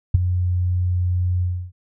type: tone with ADSR envelope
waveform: sine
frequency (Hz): 89.8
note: F2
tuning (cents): +49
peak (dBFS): -6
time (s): 0.14-1.72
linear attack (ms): 8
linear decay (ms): 16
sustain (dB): -11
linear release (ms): 300
effects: none